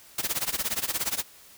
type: noise with tremolo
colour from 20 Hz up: white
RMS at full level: -26 dBFS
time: 0.18-1.23 s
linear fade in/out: 5 ms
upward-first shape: sine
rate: 17 Hz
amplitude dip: 90%
effects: white hiss -52 dBFS RMS until 1.57 s